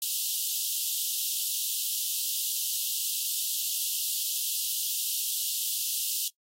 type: high-pass noise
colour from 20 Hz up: white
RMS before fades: -30 dBFS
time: 0.02-6.28 s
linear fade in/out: 2 ms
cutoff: 2800 Hz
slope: 96 dB/octave
effects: noise-tail reverb RT60 0.1 s tail -19 dB re dry + AAC 48 kbps